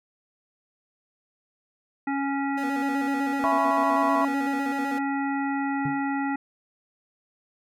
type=harmonic tone; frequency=277.2 Hz; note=C#4; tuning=in tune; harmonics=1 / 3 / 5 / 7 / 9; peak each=-26 / -30 / -36 / -35 / -45 dBFS; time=2.07-6.36 s; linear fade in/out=5 ms
type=tone with vibrato; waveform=25% pulse; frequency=261.6 Hz; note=C4; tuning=in tune; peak=-30 dBFS; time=2.57-4.99 s; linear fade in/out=10 ms; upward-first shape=square; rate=7.9 Hz; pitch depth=120 cents each way
type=chord; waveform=sine; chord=C# minor seventh; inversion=first; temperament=just; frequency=665.2 / 831.5 / 997.9 / 1108.7 Hz; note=E5 / G#5 / B5 / C#6; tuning=+16 / +2 / +18 / 0 cents; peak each=-26 dBFS; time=3.44-4.25 s; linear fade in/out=0 ms
type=tone with exponential decay; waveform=triangle; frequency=145.9 Hz; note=D3; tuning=11 cents flat; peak=-23 dBFS; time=5.85-6.03 s; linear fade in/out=5 ms; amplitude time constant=39 ms
effects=none